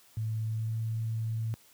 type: tone with pitch glide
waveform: sine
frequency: 110.2 to 112.13 Hz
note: A2 to A2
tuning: +3 to +33 cents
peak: -29 dBFS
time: 0.17-1.54 s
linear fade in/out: 0 ms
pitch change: +30 cents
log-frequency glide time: 0.44-0.78 s
effects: white hiss -60 dBFS RMS until 1.73 s + high-pass 60 Hz 12 dB/octave